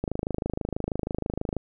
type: click train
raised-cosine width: 2 ms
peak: -14 dBFS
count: 41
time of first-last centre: 0.04-1.567 s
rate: 26.2 Hz
effects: none